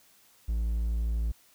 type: tone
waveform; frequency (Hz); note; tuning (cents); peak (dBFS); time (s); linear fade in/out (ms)
triangle; 56.2; A1; +37; -24; 0.48-1.32; 10
effects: white hiss -61 dBFS RMS until 1.54 s